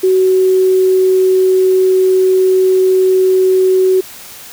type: tone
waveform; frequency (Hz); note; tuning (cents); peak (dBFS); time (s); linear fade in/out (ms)
sine; 374.6; F#4; +21; -7; 0.03-4.01; 10
effects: white hiss -33 dBFS RMS until 4.52 s